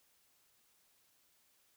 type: silence
effects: white hiss -72 dBFS RMS until 1.76 s